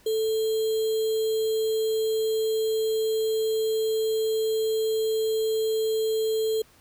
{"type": "tone with sample-and-hold", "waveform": "sine", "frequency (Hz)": 440, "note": "A4", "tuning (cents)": 0, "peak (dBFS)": -22, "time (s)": [0.06, 6.62], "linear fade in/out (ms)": 5, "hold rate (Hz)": 3675, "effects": ["pink hiss -57 dBFS RMS until 6.8 s"]}